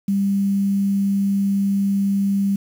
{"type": "tone with quantisation", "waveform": "sine", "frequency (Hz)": 198, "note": "G3", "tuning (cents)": 18, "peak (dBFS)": -16, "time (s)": [0.08, 2.56], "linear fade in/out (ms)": 5, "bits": 7, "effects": []}